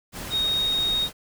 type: tone in noise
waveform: sine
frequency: 3735 Hz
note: A#7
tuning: 3 cents sharp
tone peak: -21 dBFS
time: 0.3-1.09 s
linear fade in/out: 50 ms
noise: pink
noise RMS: -35 dBFS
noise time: 0.12-1.13 s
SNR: +11 dB
effects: none